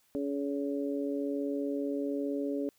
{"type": "harmonic tone", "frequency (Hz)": 141.1, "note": "C#3", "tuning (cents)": 31, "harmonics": [2, 3, 4], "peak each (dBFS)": [-32, -36, -38], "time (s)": [0.15, 2.69], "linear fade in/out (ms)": 0, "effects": ["white hiss -69 dBFS RMS until 2.78 s"]}